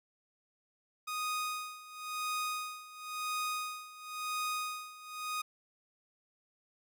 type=tone with tremolo; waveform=sawtooth; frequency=1243 Hz; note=D#6; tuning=2 cents flat; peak=-29 dBFS; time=1.07-5.42 s; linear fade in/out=10 ms; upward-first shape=sine; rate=0.96 Hz; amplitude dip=85%; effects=none